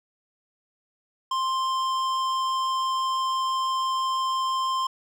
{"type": "tone with hard clipping", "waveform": "sine", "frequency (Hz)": 1049, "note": "C6", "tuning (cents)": 4, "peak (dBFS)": -25, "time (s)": [1.31, 4.87], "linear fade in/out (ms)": 5, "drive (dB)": 12, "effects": []}